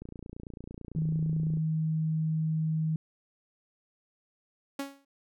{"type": "click train", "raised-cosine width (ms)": 3, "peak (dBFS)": -29, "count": 46, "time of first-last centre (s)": [0.02, 1.572], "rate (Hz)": 29}
{"type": "tone", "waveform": "sine", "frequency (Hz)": 158.2, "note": "D#3", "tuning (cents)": 29, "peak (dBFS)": -26, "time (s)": [0.96, 2.96], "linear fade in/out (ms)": 2}
{"type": "tone with exponential decay", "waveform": "sawtooth", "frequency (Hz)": 277.2, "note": "C#4", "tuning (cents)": 0, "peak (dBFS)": -26, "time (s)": [4.79, 5.05], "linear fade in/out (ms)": 5, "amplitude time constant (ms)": 55}
{"effects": []}